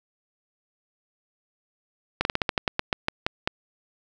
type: slowing click train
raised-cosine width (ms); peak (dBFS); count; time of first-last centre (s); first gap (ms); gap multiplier
0.3; -6; 13; 2.21-3.475; 41; 1.16
effects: none